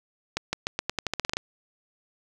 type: accelerating click train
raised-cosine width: 0.2 ms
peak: -9 dBFS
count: 13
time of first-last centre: 0.37-1.369 s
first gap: 160 ms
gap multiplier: 0.87
effects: 7-bit